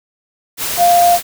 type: tone in noise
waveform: sine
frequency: 698.5 Hz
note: F5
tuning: in tune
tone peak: -7 dBFS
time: 0.77-1.19 s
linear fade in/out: 50 ms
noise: white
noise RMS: -20 dBFS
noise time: 0.57-1.23 s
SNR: +10 dB
effects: none